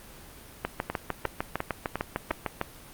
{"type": "two click trains", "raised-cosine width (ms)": 0.5, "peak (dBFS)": [-12, -13], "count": [14, 5], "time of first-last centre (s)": [[0.65, 2.614], [0.9, 2.308]], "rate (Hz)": [6.62, 2.84], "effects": ["pink hiss -48 dBFS RMS until 2.93 s", "Opus 32 kbps"]}